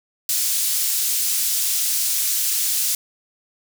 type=high-pass noise; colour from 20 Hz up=pink; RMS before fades=-21 dBFS; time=0.29-2.95 s; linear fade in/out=2 ms; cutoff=6100 Hz; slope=12 dB/octave; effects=none